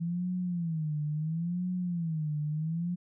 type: tone with vibrato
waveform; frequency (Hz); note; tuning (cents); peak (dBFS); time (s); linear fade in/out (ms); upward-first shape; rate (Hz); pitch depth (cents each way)
sine; 164.81; E3; 0; -29; 0-2.96; 20; sine; 0.73; 170
effects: none